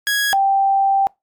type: tone pair in turn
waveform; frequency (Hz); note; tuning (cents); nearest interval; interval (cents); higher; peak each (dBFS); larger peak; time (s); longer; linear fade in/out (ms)
sawtooth / sine; 1661 / 783.9; G#6 / G5; 0 / 0; octave + minor second; 1300; first; -12; neither; 0.07-0.33 / 0.33-1.07; second; 0
effects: noise-tail reverb RT60 0.2 s tail -24 dB re dry + MP3 96 kbps